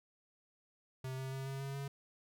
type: tone with pitch steps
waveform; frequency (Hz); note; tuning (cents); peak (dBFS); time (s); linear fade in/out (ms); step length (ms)
square; 130.81 / 132.41 / 134.02 / 135.66 / 137.31 / 138.99; C3 / C3 / C3 / C#3 / C#3 / C#3; 0 / +21 / +42 / -37 / -16 / +5; -40; 1.04-1.88; 5; 140
effects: none